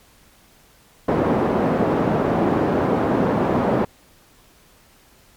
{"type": "band-pass noise", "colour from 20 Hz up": "pink", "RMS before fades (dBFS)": -19, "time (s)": [1.08, 3.85], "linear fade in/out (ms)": 5, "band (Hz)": [180, 770], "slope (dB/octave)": 12, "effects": ["pink hiss -53 dBFS RMS until 5.36 s", "MP3 96 kbps"]}